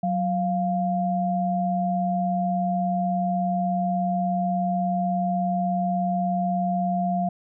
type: tone pair together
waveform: sine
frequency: 185 / 698.5 Hz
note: F#3 / F5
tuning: 0 / 0 cents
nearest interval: octave + major seventh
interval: 2300 cents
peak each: -24 dBFS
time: 0.03-7.29 s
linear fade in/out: 5 ms
effects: none